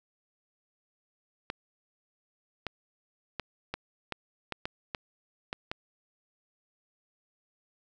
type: clicks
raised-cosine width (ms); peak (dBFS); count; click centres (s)
0.3; -17; 10; 1.501 / 2.667 / 3.397 / 3.74 / 4.123 / 4.523 / 4.655 / 4.948 / 5.529 / 5.715
effects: none